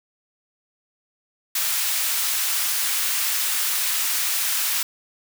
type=high-pass noise; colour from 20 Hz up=white; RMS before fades=-23 dBFS; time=1.55-4.83 s; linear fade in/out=5 ms; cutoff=1200 Hz; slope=12 dB/octave; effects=none